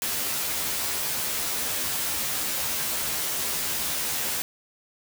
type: noise with comb filter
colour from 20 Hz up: white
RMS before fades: -28 dBFS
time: 0.02-4.42 s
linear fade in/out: 0 ms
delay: 13 ms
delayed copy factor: +0.85
effects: none